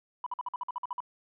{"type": "tone bursts", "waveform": "sine", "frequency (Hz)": 987.8, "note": "B5", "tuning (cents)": 0, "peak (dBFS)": -30, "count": 11, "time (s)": [0.24, 1.004], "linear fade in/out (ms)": 2, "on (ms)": 24, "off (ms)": 50, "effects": ["tanh soft clip ceiling -26 dBFS"]}